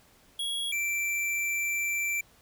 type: tone pair in turn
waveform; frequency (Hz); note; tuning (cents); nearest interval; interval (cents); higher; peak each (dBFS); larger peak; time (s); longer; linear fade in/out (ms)
square; 3322 / 2343; G#7 / D7; 0 / -5; tritone; 605; first; -30 / -28; second; 0.39-0.72 / 0.72-2.21; second; 5
effects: pink hiss -60 dBFS RMS until 2.41 s